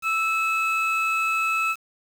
triangle tone pair together, 1320 / 2587 Hz, E6 / E7, +2 / -33 cents, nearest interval octave, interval 1165 cents, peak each -22 dBFS, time 0.02-1.76 s, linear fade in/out 50 ms, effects 7-bit

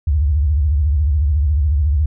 sine tone with vibrato, 73.42 Hz, D2, in tune, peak -12 dBFS, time 0.07-2.06 s, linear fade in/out 5 ms, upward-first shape sine, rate 14 Hz, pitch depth 190 cents each way, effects none

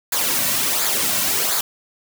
white noise with flanger, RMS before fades -20 dBFS, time 0.12-1.61 s, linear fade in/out 5 ms, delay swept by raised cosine 0.34 to 2.44 ms, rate 1.4 Hz, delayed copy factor -0.6, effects none

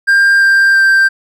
triangle tone with pitch steps, 1596 / 1585 / 1574 Hz, G6 / G6 / G6, +31 / +19 / +7 cents, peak -4 dBFS, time 0.07-1.09 s, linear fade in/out 20 ms, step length 340 ms, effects none

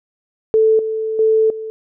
sine tone with level steps, 440 Hz, A4, in tune, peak -9 / -18 / -10 / -24 dBFS, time 0.54-1.7 s, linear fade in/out 0 ms, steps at 0.79 / 1.19 / 1.5 s, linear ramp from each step 2 ms, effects none

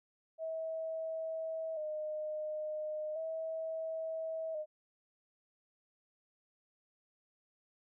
sine tone with vibrato, 629 Hz, D#5, 19 cents sharp, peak -36 dBFS, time 0.38-4.66 s, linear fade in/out 50 ms, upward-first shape square, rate 0.36 Hz, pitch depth 43 cents each way, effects none

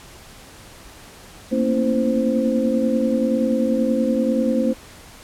sine tone cluster, 229.3 / 239.7 / 271.3 / 328.2 / 520 Hz, A#3 / A#3 / C#4 / E4 / C5, -28 / +48 / -37 / -8 / -11 cents, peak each -20 / -28 / -23 / -28 / -22 dBFS, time 1.51-4.74 s, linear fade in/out 20 ms, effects pink hiss -43 dBFS RMS until 5.23 s + low-pass 12000 Hz 12 dB/octave

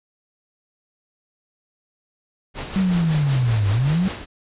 pink noise with tremolo, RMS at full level -29 dBFS, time 2.54-4.26 s, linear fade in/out 50 ms, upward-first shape sine, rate 5.3 Hz, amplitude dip 50%
sine linear two-way sweep, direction down then up, 195 to 96.9 to 195 Hz, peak -16 dBFS, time 2.76-4.08 s, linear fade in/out 0 ms, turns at 3.69 s
effects resampled to 8000 Hz

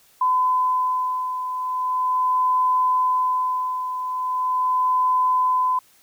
sine beating tone pair, 1013 / 1013.4 Hz, B5 / B5, +44 / +44 cents, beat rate 0.4 Hz, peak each -19 / -26 dBFS, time 0.21-5.79 s, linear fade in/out 5 ms, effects white hiss -56 dBFS RMS until 6.02 s

